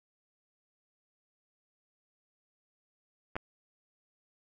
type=clicks; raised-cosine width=0.5 ms; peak=-24 / -18 dBFS; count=2; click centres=3.356 / 3.365 s; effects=none